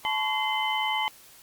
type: tone cluster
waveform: sine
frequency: 866 / 1004 / 1113 / 2071 / 3045 Hz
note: A5 / B5 / C#6 / C7 / F#7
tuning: -28 / +28 / +7 / -18 / +49 cents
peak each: -28 / -35 / -37 / -30 / -31 dBFS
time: 0.05-1.08 s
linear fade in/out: 0 ms
effects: white hiss -52 dBFS RMS until 1.42 s + Opus 48 kbps